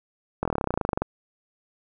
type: slowing click train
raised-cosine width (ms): 1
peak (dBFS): -10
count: 19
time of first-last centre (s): 0.43-1.02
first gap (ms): 23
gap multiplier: 1.04
effects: none